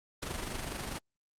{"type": "noise with amplitude modulation", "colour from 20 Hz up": "pink", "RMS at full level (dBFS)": -35, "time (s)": [0.22, 0.99], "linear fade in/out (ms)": 10, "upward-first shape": "sine", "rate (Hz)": 24.6, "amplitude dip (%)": 50, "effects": ["low-pass 10000 Hz 12 dB/octave", "Opus 48 kbps"]}